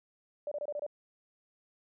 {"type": "tone bursts", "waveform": "sine", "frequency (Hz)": 587.3, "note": "D5", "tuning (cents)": 0, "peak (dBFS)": -33, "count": 6, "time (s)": [0.47, 0.865], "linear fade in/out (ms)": 2, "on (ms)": 45, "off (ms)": 25, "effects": []}